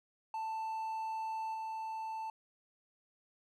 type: tone with level steps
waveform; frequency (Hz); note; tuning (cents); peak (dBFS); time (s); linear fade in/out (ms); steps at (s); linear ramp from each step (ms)
triangle; 885; A5; +10; -34 / -36; 0.34-2.3; 2; 1.54; 5
effects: none